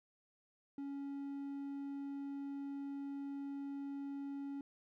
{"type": "tone", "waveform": "triangle", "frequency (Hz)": 279.3, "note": "C#4", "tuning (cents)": 13, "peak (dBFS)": -39, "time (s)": [0.78, 4.61], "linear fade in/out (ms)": 2, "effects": []}